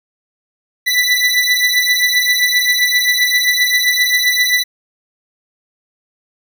25% pulse beating tone pair, 1975.5 / 1983.1 Hz, B6 / B6, 0 / +7 cents, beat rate 7.6 Hz, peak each -11 dBFS, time 0.86-4.64 s, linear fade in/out 20 ms, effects none

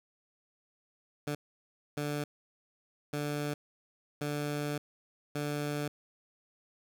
15% pulse tone bursts at uneven times, 146.83 Hz, D3, in tune, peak -26 dBFS, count 5, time 1.27-1.35 / 1.97-2.24 / 3.13-3.54 / 4.21-4.78 / 5.35-5.88 s, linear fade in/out 5 ms, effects none

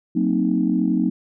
sine chord, C half-diminished seventh, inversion second, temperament equal with one note detuned, 185 / 228.8 / 261.6 / 311.1 Hz, Gb3 / Bb3 / C4 / Eb4, 0 / -32 / 0 / 0 cents, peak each -22 dBFS, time 0.15-1.1 s, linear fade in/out 10 ms, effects tanh soft clip ceiling -6 dBFS

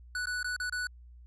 square tone with dropouts, 1480 Hz, F#6, in tune, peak -32 dBFS, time 0.15-0.87 s, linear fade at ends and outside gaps 2 ms, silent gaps 0.257-0.27 / 0.429-0.444 / 0.564-0.6 / 0.697-0.724 s, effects added 60 Hz sine -49 dBFS peak until 1.26 s + resampled to 22050 Hz

